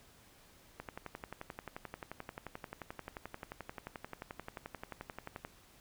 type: click train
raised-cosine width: 0.5 ms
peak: -27 dBFS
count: 54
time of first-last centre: 0.8-5.449 s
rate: 11.4 Hz
effects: pink hiss -62 dBFS RMS until 5.8 s